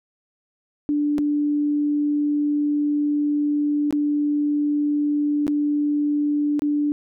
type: tone with dropouts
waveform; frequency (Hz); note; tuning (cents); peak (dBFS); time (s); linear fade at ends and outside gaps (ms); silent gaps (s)
sine; 293.7; D4; 0; -18; 0.89-6.92; 0; 1.182-1.188 / 3.908-3.926 / 5.468-5.479 / 6.594-6.62
effects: none